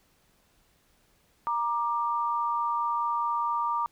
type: tone pair together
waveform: sine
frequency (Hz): 940.5 / 1185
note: A#5 / D6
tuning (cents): +15 / +15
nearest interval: major third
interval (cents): 400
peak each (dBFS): -28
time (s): 1.47-3.86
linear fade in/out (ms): 0
effects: pink hiss -66 dBFS RMS until 3.91 s